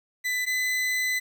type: tone pair in turn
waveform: 40% pulse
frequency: 1998 / 2012 Hz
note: B6 / B6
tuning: +20 / +32 cents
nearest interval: unison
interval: 12 cents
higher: second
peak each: -24 / -23 dBFS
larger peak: second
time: 0.24-0.46 / 0.46-1.2 s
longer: second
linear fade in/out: 20 ms
effects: 10-bit